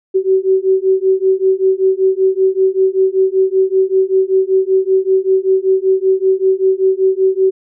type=beating tone pair; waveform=sine; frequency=377.8 / 383 Hz; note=F#4 / G4; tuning=+36 / -40 cents; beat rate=5.2 Hz; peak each=-13 dBFS; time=0.14-7.51 s; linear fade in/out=20 ms; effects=none